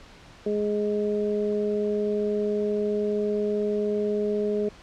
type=harmonic tone; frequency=208.6 Hz; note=G#3; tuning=8 cents sharp; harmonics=1 / 2 / 3; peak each=-29 / -24 / -34 dBFS; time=0.46-4.69 s; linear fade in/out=5 ms; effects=pink hiss -49 dBFS RMS until 4.82 s + low-pass 5000 Hz 12 dB/octave